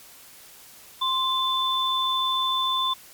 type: tone pair together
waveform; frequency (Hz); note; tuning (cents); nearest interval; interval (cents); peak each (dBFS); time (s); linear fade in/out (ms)
sine; 1046.5 / 3520; C6 / A7; 0 / 0; octave + major sixth; 2100; -24; 1.01-2.94; 10
effects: white hiss -48 dBFS RMS until 3.13 s + MP3 96 kbps